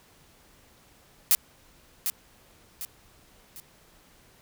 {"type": "noise with echo", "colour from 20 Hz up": "blue", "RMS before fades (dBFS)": -19, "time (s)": [1.31, 1.35], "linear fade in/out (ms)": 0, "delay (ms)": 750, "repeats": 3, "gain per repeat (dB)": -8, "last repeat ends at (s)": 3.6, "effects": ["pink hiss -58 dBFS RMS until 4.41 s"]}